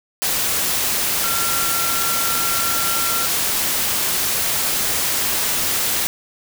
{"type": "tone in noise", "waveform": "sine", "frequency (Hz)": 1367, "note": "F6", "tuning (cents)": -37, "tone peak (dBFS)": -25, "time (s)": [1.24, 3.26], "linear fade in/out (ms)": 0, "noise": "white", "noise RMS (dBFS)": -20, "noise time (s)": [0.22, 6.07], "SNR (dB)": -8, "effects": []}